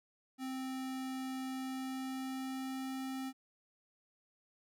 square tone with pitch glide, 261.6 to 263.9 Hz, C4 to C4, 0 to +15 cents, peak -39 dBFS, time 0.38-3.33 s, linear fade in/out 50 ms, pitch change +15 cents, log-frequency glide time 1.46-2.95 s, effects none

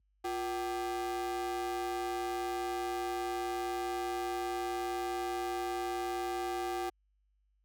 square ring-modulated tone, 206.8 Hz, G#3, 7 cents flat, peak -31 dBFS, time 0.24-6.9 s, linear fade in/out 10 ms, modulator 560 Hz, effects added 50 Hz sine -58 dBFS peak until 7.64 s + high-pass 100 Hz 12 dB/octave

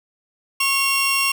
sawtooth tone pair together, 1092.1 / 2752 Hz, C#6 / F7, -26 / -26 cents, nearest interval octave + major third, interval 1600 cents, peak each -19 / -15 dBFS, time 0.6-1.32 s, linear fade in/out 5 ms, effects none

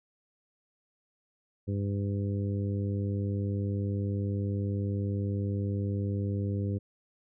harmonic tone, 100 Hz, G2, 35 cents sharp, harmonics 1 / 2 / 3 / 4 / 5, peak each -29 / -35 / -39 / -41 / -43 dBFS, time 1.67-6.79 s, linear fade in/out 20 ms, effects none

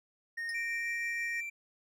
triangle tone with pitch glide, 1850 to 1862.9 Hz, A#6 to A#6, -14 to -2 cents, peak -33 dBFS, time 0.37-1.41 s, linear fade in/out 10 ms, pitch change +12 cents, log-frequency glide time 0.78-0.88 s
35% pulse tone with exponential decay, 5200 Hz, E8, 24 cents flat, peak -33 dBFS, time 0.49-0.57 s, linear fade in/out 1 ms, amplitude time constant 16 ms
triangle tone with tremolo, 2349 Hz, D7, in tune, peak -33 dBFS, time 0.54-1.5 s, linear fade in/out 10 ms, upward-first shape triangle, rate 6.2 Hz, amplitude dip 30%
effects none

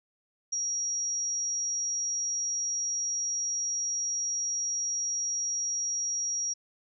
sine tone with ADSR envelope, 5680 Hz, F8, 28 cents sharp, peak -26 dBFS, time 0.52-6.54 s, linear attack 11 ms, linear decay 10 ms, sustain -2 dB, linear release 14 ms, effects none

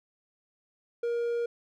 triangle tone, 471.8 Hz, A#4, 21 cents sharp, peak -25 dBFS, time 1.03-1.46 s, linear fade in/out 5 ms, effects none

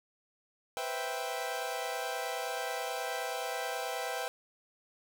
sawtooth chord, C major seventh, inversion third, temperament equal, 493.9 / 523.3 / 659.3 / 784 Hz, B4 / C5 / E5 / G5, 0 / 0 / 0 / 0 cents, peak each -36 / -39 / -36 / -34 dBFS, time 0.77-4.28 s, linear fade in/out 0 ms, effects none

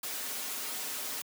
white noise with comb filter, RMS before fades -37 dBFS, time 0.03-1.22 s, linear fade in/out 5 ms, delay 5.9 ms, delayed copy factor -0.9, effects high-pass 200 Hz 12 dB/octave

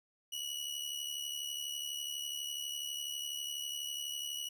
sawtooth tone with amplitude modulation, 2927 Hz, F#7, 19 cents flat, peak -32 dBFS, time 0.32-4.49 s, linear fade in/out 10 ms, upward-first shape sine, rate 72.1 Hz, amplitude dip 60%, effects none

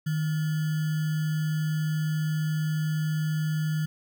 sine tone with sample-and-hold, 155.2 Hz, D#3, 4 cents flat, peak -24 dBFS, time 0.06-3.86 s, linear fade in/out 10 ms, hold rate 1575 Hz, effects none

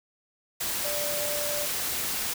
sine tone in noise, 587.3 Hz, D5, in tune, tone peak -32 dBFS, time 0.84-1.66 s, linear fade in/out 10 ms, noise white, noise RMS -30 dBFS, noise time 0.6-2.34 s, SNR -5 dB, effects none

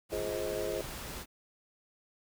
pink noise, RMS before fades -42 dBFS, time 0.09-1.26 s, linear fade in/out 50 ms
sine chord, F minor seventh, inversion none, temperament just, 349.2 / 419.1 / 523.8 / 628.6 Hz, F4 / Ab4 / C5 / Eb5, 0 / +16 / +2 / +18 cents, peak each -40 / -37 / -38 / -38 dBFS, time 0.12-0.81 s, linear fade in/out 2 ms
effects none

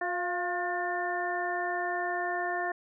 harmonic tone with a mistuned harmonic, 357.7 Hz, F4, 41 cents sharp, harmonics 1 / 2 / 3 / 4 / 5, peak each -36 / -32 / -39 / -41 / -34 dBFS, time 0.01-2.72 s, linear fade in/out 5 ms, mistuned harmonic 2, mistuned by -40 cents, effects none

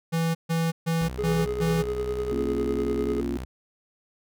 square tone bursts, 164.81 Hz, E3, in tune, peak -23 dBFS, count 5, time 0.12-1.83 s, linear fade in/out 20 ms, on 230 ms, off 140 ms
sawtooth tone, 63.3 Hz, B1, 43 cents sharp, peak -29 dBFS, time 1.01-3.45 s, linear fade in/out 5 ms
triangle tone with tremolo, 417.9 Hz, G#4, 11 cents sharp, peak -22 dBFS, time 1.18-3.21 s, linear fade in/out 10 ms, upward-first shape triangle, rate 10 Hz, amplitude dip 60%
sine chord, Bb minor, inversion none, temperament equal, 233.1 / 277.2 / 349.2 Hz, Bb3 / Db4 / F4, 0 / 0 / 0 cents, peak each -31 dBFS, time 2.32-3.37 s, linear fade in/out 0 ms
effects none

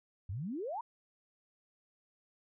sine exponential sweep, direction up, 84.1 to 999 Hz, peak -36 dBFS, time 0.29-0.81 s, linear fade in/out 5 ms, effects none

